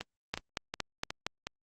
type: two click trains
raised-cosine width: 0.2 ms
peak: -14 / -18 dBFS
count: 5 / 5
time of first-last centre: 0.34-1.266 / 0.01-1.47 s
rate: 4.32 / 2.74 Hz
effects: Opus 32 kbps